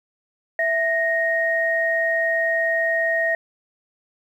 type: tone pair together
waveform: sine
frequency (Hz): 659.3 / 1864.8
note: E5 / A#6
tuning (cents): 0 / 0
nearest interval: octave + tritone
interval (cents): 1800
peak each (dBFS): -22 / -20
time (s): 0.59-3.35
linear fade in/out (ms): 2
effects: 9-bit